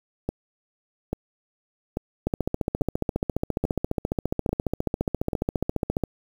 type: two click trains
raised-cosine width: 2 ms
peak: -12 / -10 dBFS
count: 7 / 56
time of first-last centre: 0.29-5.332 / 2.27-6.037 s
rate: 1.19 / 14.6 Hz
effects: 7-bit